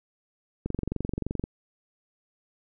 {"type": "click train", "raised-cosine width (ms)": 3, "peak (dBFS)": -16, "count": 19, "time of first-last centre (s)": [0.66, 1.439], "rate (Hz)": 23.1, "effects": []}